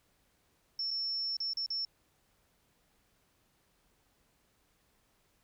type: tone with dropouts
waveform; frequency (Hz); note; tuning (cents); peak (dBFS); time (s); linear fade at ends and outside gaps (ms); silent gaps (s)
sine; 5400; E8; +41; -32; 0.79-1.85; 2; 0.907-0.911 / 1.368-1.402 / 1.534-1.57 / 1.662-1.703
effects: pink hiss -72 dBFS RMS until 5.43 s